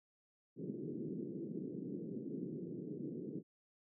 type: band-pass noise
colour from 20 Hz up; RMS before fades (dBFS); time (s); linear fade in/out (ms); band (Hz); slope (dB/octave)
white; -44; 0.56-3.43; 50; 140 to 400; 48
effects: none